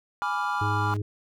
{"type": "chord", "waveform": "triangle", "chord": "G# diminished seventh", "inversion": "none", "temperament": "equal", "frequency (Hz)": [830.6, 987.8, 1174.7, 1396.9], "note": ["G#5", "B5", "D6", "F6"], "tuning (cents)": [0, 0, 0, 0], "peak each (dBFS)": -29, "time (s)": [0.22, 0.94], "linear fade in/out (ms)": 0}
{"type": "tone with exponential growth", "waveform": "sawtooth", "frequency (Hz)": 207.7, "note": "G#3", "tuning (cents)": 0, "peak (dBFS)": -34, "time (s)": [0.37, 0.97], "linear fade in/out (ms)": 5, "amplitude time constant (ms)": 130}
{"type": "harmonic tone", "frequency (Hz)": 103.8, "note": "G#2", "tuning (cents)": 0, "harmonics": [1, 3, 4], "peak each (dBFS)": [-26, -36, -38], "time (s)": [0.61, 1.02], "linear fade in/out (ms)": 5}
{"effects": []}